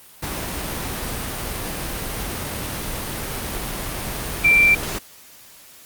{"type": "tone in noise", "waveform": "sine", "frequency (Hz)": 2352, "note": "D7", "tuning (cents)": 2, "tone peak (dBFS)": -11, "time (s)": [4.44, 4.75], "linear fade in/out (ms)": 10, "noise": "pink", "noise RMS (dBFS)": -27, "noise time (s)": [0.22, 4.99], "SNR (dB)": 13, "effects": ["white hiss -46 dBFS RMS until 5.85 s", "Opus 32 kbps"]}